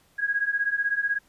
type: beating tone pair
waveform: sine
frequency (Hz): 1636 / 1652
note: G#6 / G#6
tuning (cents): -26 / -10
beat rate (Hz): 16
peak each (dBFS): -27 / -25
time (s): 0.18-1.19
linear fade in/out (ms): 20
effects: pink hiss -62 dBFS RMS until 1.28 s + resampled to 32000 Hz